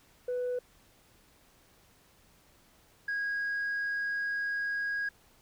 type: tone pair in turn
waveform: sine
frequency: 495.6 / 1643.6 Hz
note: B4 / G#6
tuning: +6 / -18 cents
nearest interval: octave + major sixth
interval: 2076 cents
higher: second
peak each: -28 dBFS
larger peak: neither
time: 0.28-0.59 / 3.08-5.09 s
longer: second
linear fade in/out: 5 ms
effects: tanh soft clip ceiling -28 dBFS + pink hiss -63 dBFS RMS until 5.41 s